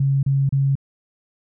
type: tone bursts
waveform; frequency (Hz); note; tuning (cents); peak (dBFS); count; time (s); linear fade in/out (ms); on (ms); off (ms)
sine; 137.4; C#3; -15; -15; 3; 0-0.754; 5; 230; 32
effects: none